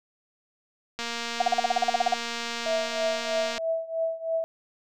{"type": "click train", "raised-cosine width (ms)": 0.2, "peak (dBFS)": -15, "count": 607, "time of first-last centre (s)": [0.99, 3.58], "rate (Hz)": 234}
{"type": "tone bursts", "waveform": "sine", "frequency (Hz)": 724, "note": "F#5", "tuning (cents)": -38, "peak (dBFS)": -17, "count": 13, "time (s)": [1.4, 2.14], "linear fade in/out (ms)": 5, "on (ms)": 20, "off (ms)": 40}
{"type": "tone with tremolo", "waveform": "sine", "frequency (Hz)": 654, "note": "E5", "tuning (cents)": -14, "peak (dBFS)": -22, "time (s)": [2.66, 4.44], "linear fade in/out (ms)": 0, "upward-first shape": "triangle", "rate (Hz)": 3.1, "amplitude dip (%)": 90}
{"effects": []}